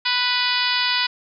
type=harmonic tone; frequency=493.9 Hz; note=B4; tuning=in tune; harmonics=2 / 3 / 4 / 5 / 6 / 7 / 8 / 9 / 10; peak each=-27 / -27 / -27 / -27 / -27 / -27 / -27 / -27 / -27 dBFS; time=0.05-1.07 s; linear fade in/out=10 ms; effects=none